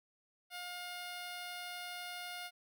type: tone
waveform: 10% pulse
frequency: 712 Hz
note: F5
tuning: 33 cents sharp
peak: -34 dBFS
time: 0.5-2.51 s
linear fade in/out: 50 ms
effects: none